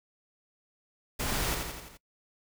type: noise with echo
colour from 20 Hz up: pink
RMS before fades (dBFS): -32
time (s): 1.19-1.55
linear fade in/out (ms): 10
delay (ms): 85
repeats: 5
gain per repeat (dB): -4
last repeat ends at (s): 1.975
effects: noise-tail reverb RT60 0.1 s tail -23 dB re dry